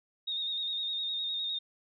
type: tone with vibrato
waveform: sine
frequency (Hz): 3709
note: A#7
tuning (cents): -9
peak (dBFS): -31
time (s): 0.27-1.59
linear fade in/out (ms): 10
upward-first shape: square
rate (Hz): 9.8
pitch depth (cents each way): 29
effects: none